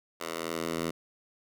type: tone with high-pass filter sweep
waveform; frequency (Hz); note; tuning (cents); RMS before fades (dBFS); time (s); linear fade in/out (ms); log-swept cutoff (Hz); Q
10% pulse; 82.41; E2; 0; -34; 0.2-0.91; 10; 630 to 170; 0.74
effects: none